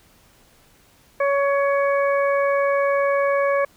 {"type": "harmonic tone", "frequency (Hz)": 560, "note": "C#5", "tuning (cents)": 18, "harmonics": [1, 2, 3, 4], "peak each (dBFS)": [-18, -24, -28, -30], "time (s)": [1.2, 3.65], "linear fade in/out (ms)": 5, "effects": ["pink hiss -55 dBFS RMS until 3.76 s"]}